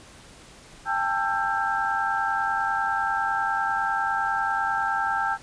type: tone cluster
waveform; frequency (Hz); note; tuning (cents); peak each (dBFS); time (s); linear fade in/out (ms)
sine; 795 / 885 / 1336 / 1587; G5 / A5 / E6 / G6; +24 / +10 / +23 / +21; -28; 0.85-5.38; 50
effects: pink hiss -48 dBFS RMS until 5.42 s + resampled to 22050 Hz